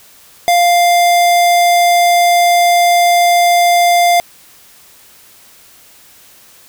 square tone, 698.5 Hz, F5, in tune, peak -8 dBFS, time 0.48-4.2 s, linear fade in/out 0 ms, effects white hiss -43 dBFS RMS until 6.68 s

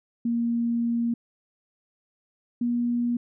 sine tone pair in turn, 234.5 / 239.6 Hz, A#3 / A#3, +11 / +48 cents, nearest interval unison, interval 37 cents, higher second, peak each -22 dBFS, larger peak neither, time 0.25-1.14 / 2.61-3.17 s, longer first, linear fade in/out 5 ms, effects none

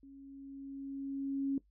sine tone with level ramp, 274.5 Hz, C#4, 17 cents flat, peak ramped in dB -51 to -29 dBFS, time 0.03-1.58 s, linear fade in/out 2 ms, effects noise-tail reverb RT60 0.1 s tail -17 dB re dry + added 50 Hz sine -66 dBFS peak until 1.7 s

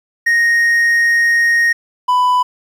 triangle tone pair in turn, 1864.7 / 995.8 Hz, A#6 / B5, 0 / +14 cents, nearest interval major seventh, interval 1086 cents, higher first, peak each -8 dBFS, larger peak neither, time 0.26-1.73 / 2.08-2.43 s, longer first, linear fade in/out 10 ms, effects 8-bit

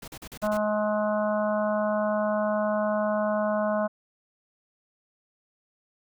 pink noise bursts, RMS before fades -41 dBFS, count 6, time 0.02-0.574 s, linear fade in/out 5 ms, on 59 ms, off 40 ms
harmonic tone, 211.2 Hz, G#3, 29 cents sharp, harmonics 1 / 3 / 4 / 5 / 6 / 7, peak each -29 / -25 / -36 / -33 / -38 / -37 dBFS, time 0.42-3.88 s, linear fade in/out 20 ms
effects none

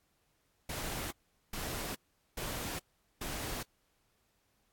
pink noise bursts, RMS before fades -39 dBFS, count 4, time 0.69-3.63 s, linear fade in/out 5 ms, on 420 ms, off 420 ms, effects pink hiss -75 dBFS RMS until 4.72 s + AAC 64 kbps

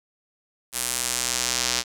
square tone with band-pass filter sweep, 61.74 Hz, B1, in tune, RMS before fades -26 dBFS, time 0.72-1.84 s, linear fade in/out 50 ms, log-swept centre 10000 to 5400 Hz, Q 1.4, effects none

